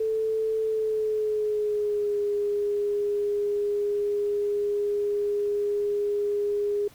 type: tone with pitch glide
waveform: sine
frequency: 440 to 410.5 Hz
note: A4 to G#4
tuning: 0 to -20 cents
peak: -23 dBFS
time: 0-6.88 s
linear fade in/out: 5 ms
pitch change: -120 cents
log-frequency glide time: 0.62-2.19 s
effects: pink hiss -54 dBFS RMS until 6.94 s